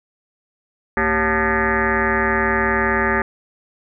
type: tone with frequency modulation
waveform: sine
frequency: 1046.5 Hz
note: C6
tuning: in tune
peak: -15 dBFS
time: 0.97-3.22 s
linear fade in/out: 2 ms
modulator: 164 Hz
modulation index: 5.6
effects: none